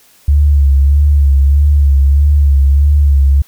sine tone with vibrato, 70.8 Hz, C#2, 37 cents sharp, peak -5 dBFS, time 0.28-3.42 s, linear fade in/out 5 ms, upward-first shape sine, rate 1.6 Hz, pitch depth 55 cents each way, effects white hiss -47 dBFS RMS until 3.47 s

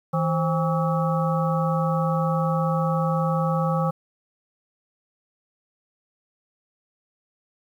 harmonic tone with a mistuned harmonic, 162.1 Hz, E3, 29 cents flat, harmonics 1 / 3 / 5 / 7 / 8, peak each -22 / -27 / -29 / -30 / -31 dBFS, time 0.13-3.91 s, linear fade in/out 10 ms, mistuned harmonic 3, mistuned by +140 cents, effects 9-bit

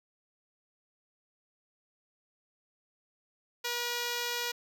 5% pulse tone, 480.5 Hz, B4, 48 cents flat, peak -20 dBFS, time 3.64-4.52 s, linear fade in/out 10 ms, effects none

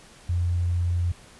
sine tone, 87.31 Hz, F2, in tune, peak -21 dBFS, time 0.29-1.12 s, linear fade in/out 5 ms, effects pink hiss -50 dBFS RMS until 1.39 s + resampled to 24000 Hz

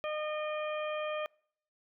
harmonic tone with a mistuned harmonic, 610 Hz, D#5, 34 cents flat, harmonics 1 / 2 / 3 / 4 / 5, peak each -34 / -40 / -47 / -43 / -48 dBFS, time 0.04-1.26 s, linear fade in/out 0 ms, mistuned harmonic 5, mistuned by +56 cents, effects noise-tail reverb RT60 0.6 s tail -26 dB re dry

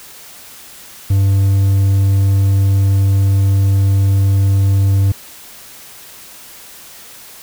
triangle tone with hard clipping, 98 Hz, G2, in tune, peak -10 dBFS, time 1.1-5.12 s, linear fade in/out 5 ms, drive 6 dB, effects white hiss -37 dBFS RMS until 7.42 s

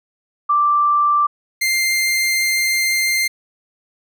sine / sawtooth tone pair in turn, 1174.7 / 2098 Hz, D6 / C7, 0 / +4 cents, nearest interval minor seventh, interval 1004 cents, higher second, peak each -12 dBFS, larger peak neither, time 0.49-1.27 / 1.61-3.28 s, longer second, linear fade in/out 10 ms, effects none

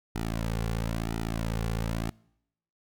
sawtooth tone with flanger, 55.9 Hz, A1, 28 cents sharp, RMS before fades -31 dBFS, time 0.15-2.1 s, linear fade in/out 5 ms, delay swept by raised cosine 1.8 to 3.2 ms, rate 0.98 Hz, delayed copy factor -0.9, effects noise-tail reverb RT60 0.8 s tail -25 dB re dry

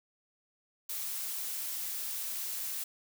blue noise, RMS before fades -37 dBFS, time 0.89-2.84 s, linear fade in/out 5 ms, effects none

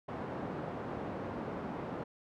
pink band-pass noise, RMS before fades -40 dBFS, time 0.08-2.04 s, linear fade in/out 10 ms, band 150 to 970 Hz, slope 12 dB/octave, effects none

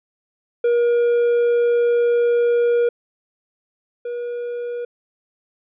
triangle tone pair in turn, 476 / 480.7 Hz, A#4 / B4, +36 / -47 cents, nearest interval unison, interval 17 cents, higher second, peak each -12 / -22 dBFS, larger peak first, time 0.64-2.89 / 4.05-4.85 s, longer first, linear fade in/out 5 ms, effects resampled to 8000 Hz

